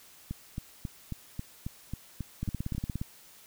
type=two click trains; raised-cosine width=5 ms; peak=-20 / -22 dBFS; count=11 / 10; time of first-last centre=2.43-3.015 / 0.31-2.749 s; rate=17.1 / 3.69 Hz; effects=white hiss -55 dBFS RMS until 3.46 s